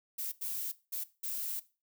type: noise bursts at uneven times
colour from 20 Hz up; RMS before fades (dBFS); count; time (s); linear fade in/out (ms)
violet; -37; 4; 0.18-0.32 / 0.41-0.72 / 0.92-1.04 / 1.23-1.6; 10
effects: noise-tail reverb RT60 0.3 s tail -17 dB re dry